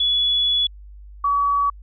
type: tone pair in turn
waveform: sine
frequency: 3406 / 1136.6 Hz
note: G#7 / C#6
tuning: +43 / +43 cents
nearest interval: octave + perfect fifth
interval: 1900 cents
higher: first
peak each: -16 dBFS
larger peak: neither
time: 0-0.67 / 1.24-1.7 s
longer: first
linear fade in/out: 5 ms
effects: added 50 Hz sine -38 dBFS peak until 1.82 s